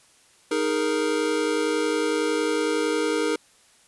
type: chord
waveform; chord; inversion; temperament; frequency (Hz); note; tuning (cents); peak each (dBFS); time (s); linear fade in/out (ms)
square; D# suspended fourth; none; equal; 311.1 / 415.3 / 466.2; D#4 / G#4 / A#4; 0 / 0 / 0; -27 / -28 / -26; 0.51-3.36; 5
effects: white hiss -57 dBFS RMS until 3.87 s + resampled to 24000 Hz